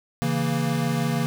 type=chord; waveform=square; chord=A# diminished; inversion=first; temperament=equal; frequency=138.59 / 164.81 / 233.1 Hz; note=C#3 / E3 / A#3; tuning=0 / 0 / 0 cents; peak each=-27 dBFS; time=0.22-1.26 s; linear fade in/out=0 ms; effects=none